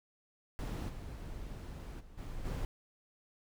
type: noise with level steps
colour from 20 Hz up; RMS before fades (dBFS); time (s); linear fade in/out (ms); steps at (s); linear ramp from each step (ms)
brown; -37 / -44 / -55 / -43 / -37; 0.59-2.65; 0; 0.88 / 1.99 / 2.17 / 2.44; 20
effects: none